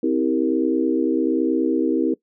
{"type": "chord", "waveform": "sine", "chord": "C dominant seventh", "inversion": "none", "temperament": "equal with one note detuned", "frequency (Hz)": [261.6, 322.8, 392, 466.2], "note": ["C4", "E4", "G4", "Bb4"], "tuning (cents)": [0, -36, 0, 0], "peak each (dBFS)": [-22, -20, -25, -25], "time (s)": [0.03, 2.14], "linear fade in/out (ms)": 5, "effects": ["noise-tail reverb RT60 0.1 s tail -20 dB re dry"]}